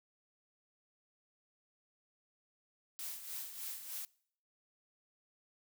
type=noise with tremolo; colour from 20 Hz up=blue; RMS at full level=-42 dBFS; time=2.99-4.05 s; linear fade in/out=0 ms; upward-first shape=sine; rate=3.3 Hz; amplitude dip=60%; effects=noise-tail reverb RT60 0.6 s tail -24 dB re dry